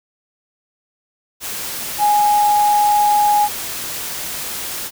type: tone in noise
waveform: sine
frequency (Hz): 830.6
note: G#5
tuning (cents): 0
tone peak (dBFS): -11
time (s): 1.98-3.49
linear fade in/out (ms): 50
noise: white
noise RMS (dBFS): -26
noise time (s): 1.4-4.91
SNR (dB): +12
effects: none